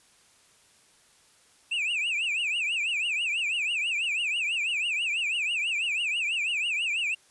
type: tone with vibrato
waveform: triangle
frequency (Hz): 2600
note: E7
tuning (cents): -24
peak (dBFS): -24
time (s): 1.71-7.15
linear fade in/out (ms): 10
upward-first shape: triangle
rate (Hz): 6.1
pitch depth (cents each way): 220
effects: white hiss -60 dBFS RMS until 7.3 s + resampled to 24000 Hz